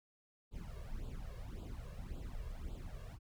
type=noise with flanger; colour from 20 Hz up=brown; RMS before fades=-45 dBFS; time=0.51-3.19 s; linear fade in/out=50 ms; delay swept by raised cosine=0.25 to 1.85 ms; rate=1.8 Hz; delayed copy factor=+0.9; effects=none